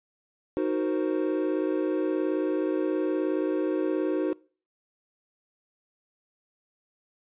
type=chord; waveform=triangle; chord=C half-diminished seventh; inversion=first; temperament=equal; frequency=311.1 / 370 / 466.2 / 523.3 Hz; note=Eb4 / Gb4 / Bb4 / C5; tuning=0 / 0 / 0 / 0 cents; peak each=-26 / -26 / -32 / -31 dBFS; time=0.57-4.33 s; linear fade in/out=0 ms; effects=noise-tail reverb RT60 0.4 s tail -23 dB re dry + resampled to 8000 Hz